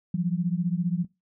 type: beating tone pair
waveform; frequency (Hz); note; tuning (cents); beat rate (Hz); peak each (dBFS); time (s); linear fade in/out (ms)
sine; 169.6 / 184.6; E3 / F#3; +50 / -4; 15; -26; 0.14-1.05; 5
effects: noise-tail reverb RT60 0.2 s tail -18 dB re dry